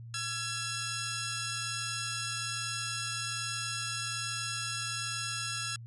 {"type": "tone pair together", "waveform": "10% pulse", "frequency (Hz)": [1348, 1674.7], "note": ["E6", "G#6"], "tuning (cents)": [38, 14], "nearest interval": "major third", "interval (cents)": 376, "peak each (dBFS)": -28, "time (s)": [0.14, 5.76], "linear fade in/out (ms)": 2, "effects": ["added 116 Hz sine -43 dBFS peak until 5.86 s", "resampled to 24000 Hz"]}